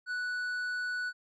sine tone with tanh clipping, 1480 Hz, F#6, in tune, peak -33 dBFS, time 0.06-1.13 s, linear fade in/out 50 ms, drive 7 dB, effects none

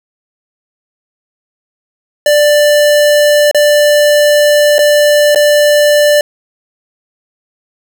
square tone with dropouts, 590 Hz, D5, 8 cents sharp, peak -6 dBFS, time 2.26-6.21 s, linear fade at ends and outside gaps 2 ms, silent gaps 3.513-3.546 / 4.783-4.79 / 5.348-5.358 s, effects none

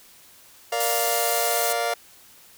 sawtooth chord, Bb major, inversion none, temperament just, 466.2 / 582.7 / 699.2 Hz, Bb4 / D5 / F5, 0 / -14 / +2 cents, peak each -25 / -25 / -21 dBFS, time 0.72-1.94 s, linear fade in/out 5 ms
pink high-pass noise, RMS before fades -27 dBFS, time 0.8-1.73 s, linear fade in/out 5 ms, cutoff 6800 Hz, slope 12 dB/octave
effects white hiss -51 dBFS RMS until 2.57 s

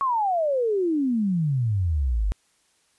sine exponential sweep, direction down, 1124 to 46.25 Hz, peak -20 dBFS, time 0.01-2.32 s, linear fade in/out 0 ms, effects white hiss -65 dBFS RMS until 2.98 s + resampled to 24000 Hz

